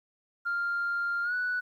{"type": "tone with pitch glide", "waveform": "sine", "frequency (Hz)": [1396.9, 1480], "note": ["F6", "F#6"], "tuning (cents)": [0, 0], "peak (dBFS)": -26, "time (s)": [0.45, 1.61], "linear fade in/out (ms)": 20, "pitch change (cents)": 100, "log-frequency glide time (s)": [1.23, 1.34], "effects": ["tanh soft clip ceiling -24 dBFS", "11-bit"]}